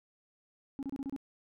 sine tone bursts, 273.4 Hz, C#4, 24 cents flat, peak -32 dBFS, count 6, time 0.79-1.163 s, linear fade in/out 0 ms, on 38 ms, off 29 ms, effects tanh soft clip ceiling -33 dBFS

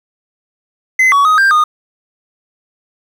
triangle tone with pitch steps, 2045 / 1127 / 1255 / 1585 / 1228 Hz, C7 / C#6 / D#6 / G6 / D#6, -40 / +28 / +15 / +19 / -23 cents, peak -5 dBFS, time 0.99-1.64 s, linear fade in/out 5 ms, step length 130 ms, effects 7-bit

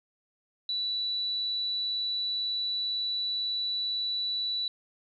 sine tone, 3951 Hz, B7, in tune, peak -28 dBFS, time 0.69-4.68 s, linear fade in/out 2 ms, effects none

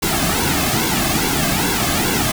pink noise with flanger, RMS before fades -18 dBFS, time 0.02-2.32 s, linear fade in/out 10 ms, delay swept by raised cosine 1.6 to 2.15 ms, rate 2.4 Hz, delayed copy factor -0.7, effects none

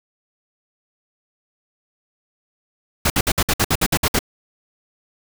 pink noise bursts, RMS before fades -17 dBFS, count 11, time 3.05-4.191 s, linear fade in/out 5 ms, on 51 ms, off 58 ms, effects none

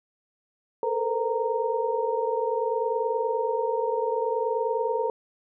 sine tone cluster, 439.2 / 459.8 / 509 / 927 Hz, A4 / A#4 / C5 / A#5, -3 / -24 / -48 / -10 cents, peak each -29 dBFS, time 0.83-5.1 s, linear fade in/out 2 ms, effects none

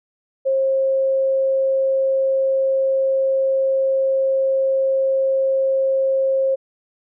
sine tone, 535 Hz, C5, 38 cents sharp, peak -15 dBFS, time 0.45-6.56 s, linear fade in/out 20 ms, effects none

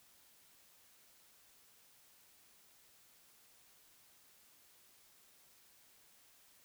silence, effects white hiss -66 dBFS RMS until 6.64 s

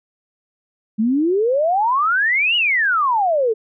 sine exponential two-way sweep, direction up then down, 207.7 to 2960 to 422.8 Hz, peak -14 dBFS, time 0.98-3.54 s, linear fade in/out 20 ms, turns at 2.56 s, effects none

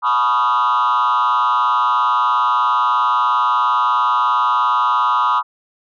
sine tone with frequency modulation, 1108.7 Hz, C#6, in tune, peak -10 dBFS, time 0.02-5.43 s, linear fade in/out 50 ms, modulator 123 Hz, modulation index 1.6, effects tanh soft clip ceiling -12 dBFS

